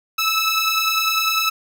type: beating tone pair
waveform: 15% pulse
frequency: 1300 / 1310 Hz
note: E6 / E6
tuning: -24 / -11 cents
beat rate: 10 Hz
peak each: -15 / -13 dBFS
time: 0.18-1.5 s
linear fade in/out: 10 ms
effects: none